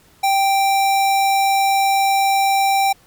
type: tone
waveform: square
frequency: 784 Hz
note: G5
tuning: in tune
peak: -14 dBFS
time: 0.23-2.93 s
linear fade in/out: 10 ms
effects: pink hiss -52 dBFS RMS until 3.06 s + MP3 96 kbps